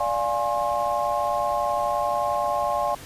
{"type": "chord", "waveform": "sine", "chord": "D half-diminished seventh", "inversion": "none", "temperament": "equal with one note detuned", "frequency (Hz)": [587.3, 698.5, 830.6, 1069.1], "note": ["D5", "F5", "Ab5", "C6"], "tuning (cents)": [0, 0, 0, 37], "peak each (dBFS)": -27, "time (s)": [0, 2.95], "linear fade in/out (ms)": 5, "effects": ["pink hiss -42 dBFS RMS until 3.05 s", "resampled to 32000 Hz"]}